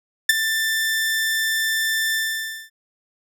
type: tone with ADSR envelope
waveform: sawtooth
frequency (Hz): 1776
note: A6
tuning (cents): +16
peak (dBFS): -5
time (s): 0.29-2.7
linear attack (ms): 5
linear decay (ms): 20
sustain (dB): -11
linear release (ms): 560
effects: none